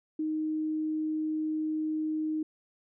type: tone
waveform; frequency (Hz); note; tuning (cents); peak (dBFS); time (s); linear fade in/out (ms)
sine; 311.1; D#4; 0; -28; 0.19-2.43; 5
effects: none